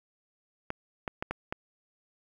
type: clicks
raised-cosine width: 0.5 ms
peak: -17 dBFS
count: 5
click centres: 0.704 / 1.078 / 1.225 / 1.31 / 1.525 s
effects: 8-bit